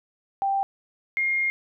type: tone pair in turn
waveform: sine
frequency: 786 / 2130 Hz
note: G5 / C7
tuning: +4 / +30 cents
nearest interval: octave + perfect fourth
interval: 1726 cents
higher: second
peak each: -21 dBFS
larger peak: neither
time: 0.42-0.63 / 1.17-1.5 s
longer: second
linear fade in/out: 0 ms
effects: none